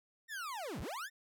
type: linear two-way sweep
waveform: 40% pulse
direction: down then up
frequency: 1864.7 to 42 to 1864.7 Hz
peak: -39 dBFS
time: 0.28-1.1 s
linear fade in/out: 50 ms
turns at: 0.81 s
effects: none